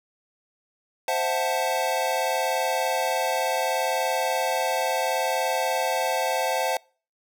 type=chord; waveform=square; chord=F# half-diminished seventh; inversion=second; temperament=equal; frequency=523.3 / 659.3 / 740 / 880 Hz; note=C5 / E5 / F#5 / A5; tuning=0 / 0 / 0 / 0 cents; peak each=-29 dBFS; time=1.08-6.77 s; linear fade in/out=2 ms; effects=noise-tail reverb RT60 0.4 s tail -26 dB re dry